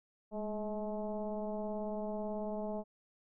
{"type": "tone with frequency modulation", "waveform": "sine", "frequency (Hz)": 422.9, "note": "G#4", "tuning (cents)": 31, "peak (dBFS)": -35, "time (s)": [0.31, 2.84], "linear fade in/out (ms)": 50, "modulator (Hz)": 216, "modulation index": 1.7, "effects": []}